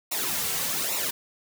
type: noise with flanger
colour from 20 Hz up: white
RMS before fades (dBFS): -28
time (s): 0.11-1.11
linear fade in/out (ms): 10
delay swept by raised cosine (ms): 0.62 to 3.42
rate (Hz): 1.2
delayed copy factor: -0.7
effects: none